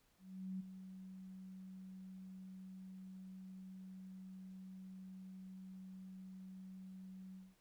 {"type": "tone with ADSR envelope", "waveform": "sine", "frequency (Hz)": 188.1, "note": "F#3", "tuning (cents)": 29, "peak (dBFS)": -40, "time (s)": [0.18, 7.56], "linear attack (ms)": 420, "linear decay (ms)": 13, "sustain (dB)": -10, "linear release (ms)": 210, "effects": ["pink hiss -75 dBFS RMS until 7.6 s"]}